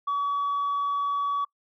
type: tone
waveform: sine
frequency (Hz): 1136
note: C#6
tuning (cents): +42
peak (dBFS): -22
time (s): 0.07-1.45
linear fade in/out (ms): 10
effects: noise-tail reverb RT60 0.1 s tail -25 dB re dry + tanh soft clip ceiling -22 dBFS